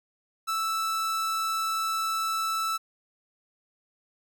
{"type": "tone", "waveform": "45% pulse", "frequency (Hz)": 1318.5, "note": "E6", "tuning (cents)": 0, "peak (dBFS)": -26, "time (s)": [0.47, 2.78], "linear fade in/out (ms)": 20, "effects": []}